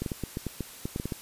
clicks, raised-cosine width 3 ms, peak -18 dBFS, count 12, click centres 0.02 / 0.062 / 0.118 / 0.237 / 0.371 / 0.467 / 0.607 / 0.855 / 0.961 / 0.999 / 1.056 / 1.122 s, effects white hiss -46 dBFS RMS until 1.21 s + resampled to 32000 Hz

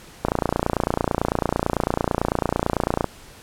click train, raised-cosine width 1 ms, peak -5 dBFS, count 82, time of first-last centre 0.25-3.043 s, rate 29 Hz, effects pink hiss -45 dBFS RMS until 3.42 s + low-pass 12000 Hz 12 dB/octave

